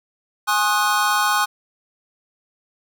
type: chord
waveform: square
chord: Ab dominant seventh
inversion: none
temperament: equal with one note detuned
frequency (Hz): 830.6 / 1072.8 / 1244.5 / 1480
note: Ab5 / C6 / Eb6 / Gb6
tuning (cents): 0 / +43 / 0 / 0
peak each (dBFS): -23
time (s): 0.47-1.46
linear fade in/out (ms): 20
effects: none